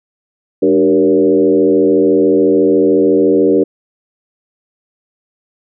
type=tone with frequency modulation; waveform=sine; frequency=383.3 Hz; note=G4; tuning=39 cents flat; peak=-7 dBFS; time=0.62-3.64 s; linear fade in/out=10 ms; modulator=86.1 Hz; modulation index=1.4; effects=none